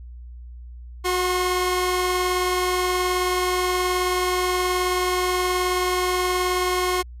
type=tone pair together; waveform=sawtooth; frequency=364.7 / 1075.3 Hz; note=F#4 / C6; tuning=-25 / +47 cents; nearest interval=octave + perfect fifth; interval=1872 cents; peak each=-18 / -21 dBFS; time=1.04-7.03 s; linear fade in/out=20 ms; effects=added 60 Hz sine -36 dBFS peak until 7.2 s + resampled to 32000 Hz